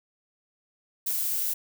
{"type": "noise", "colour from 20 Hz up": "violet", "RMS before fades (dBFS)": -28, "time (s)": [1.06, 1.54], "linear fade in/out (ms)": 10, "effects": []}